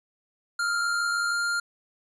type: tone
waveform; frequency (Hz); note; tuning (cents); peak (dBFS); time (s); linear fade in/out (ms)
square; 1401; F6; +5; -25; 0.59-1.6; 5
type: tone with vibrato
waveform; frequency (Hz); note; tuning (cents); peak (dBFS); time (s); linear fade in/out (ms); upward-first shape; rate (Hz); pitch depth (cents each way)
sine; 1318.5; E6; 0; -34; 0.61-1.34; 20; square; 16; 28
effects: resampled to 22050 Hz